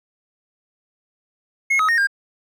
triangle tone with pitch steps, 2166 / 1270 / 1852 / 1606 Hz, C#7 / D#6 / A#6 / G6, -41 / +35 / -12 / +41 cents, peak -13 dBFS, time 1.7-2.072 s, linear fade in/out 10 ms, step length 93 ms, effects none

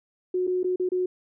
sine tone with dropouts, 365.3 Hz, F#4, 22 cents flat, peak -22 dBFS, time 0.34-1.06 s, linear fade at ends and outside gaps 5 ms, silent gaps 0.47-0.475 / 0.632-0.643 / 0.76-0.797 / 0.89-0.918 s, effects none

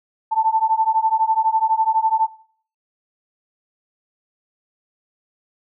sine beating tone pair, 880 / 892 Hz, A5 / A5, 0 / +23 cents, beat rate 12 Hz, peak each -18 dBFS, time 0.31-2.28 s, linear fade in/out 20 ms, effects noise-tail reverb RT60 0.5 s tail -17 dB re dry

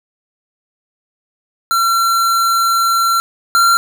square tone pair in turn, 1360 / 1372.6 Hz, F6 / F6, -46 / -30 cents, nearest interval unison, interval 16 cents, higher second, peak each -12 / -9 dBFS, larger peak second, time 1.71-3.2 / 3.55-3.77 s, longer first, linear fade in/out 0 ms, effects none

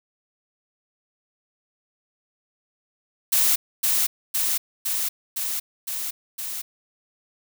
blue noise with echo, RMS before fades -19 dBFS, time 3.32-3.56 s, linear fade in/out 10 ms, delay 510 ms, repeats 6, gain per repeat -2 dB, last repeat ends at 6.62 s, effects none

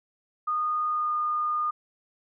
sine tone with pitch glide, 1229 to 1219.8 Hz, D#6 to D#6, -22 to -35 cents, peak -24 dBFS, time 0.47-1.71 s, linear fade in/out 10 ms, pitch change -13 cents, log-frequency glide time 0.89-1.13 s, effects none

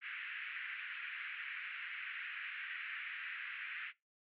pink band-pass noise, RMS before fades -45 dBFS, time 0.01-3.93 s, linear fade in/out 50 ms, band 1500 to 2700 Hz, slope 48 dB/octave, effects noise-tail reverb RT60 0.2 s tail -20 dB re dry + AAC 48 kbps

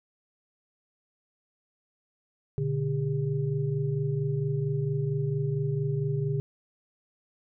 sine tone cluster, 120.8 / 145.2 / 403 Hz, B2 / D3 / G4, -38 / -19 / +48 cents, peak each -32 / -27 / -33 dBFS, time 2.58-6.4 s, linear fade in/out 0 ms, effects none

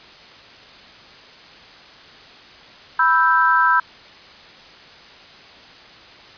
sine chord, E minor, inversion second, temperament equal, 987.8 / 1318.5 / 1568 Hz, B5 / E6 / G6, 0 / 0 / 0 cents, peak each -17 dBFS, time 2.99-3.8 s, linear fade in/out 5 ms, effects white hiss -43 dBFS RMS until 6.37 s + resampled to 11025 Hz

